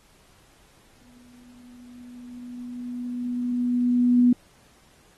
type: tone with exponential growth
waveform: sine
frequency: 245 Hz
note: B3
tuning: 14 cents flat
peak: -13 dBFS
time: 1.01-4.33 s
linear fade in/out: 5 ms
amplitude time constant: 720 ms
effects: pink hiss -58 dBFS RMS until 5.17 s + AAC 32 kbps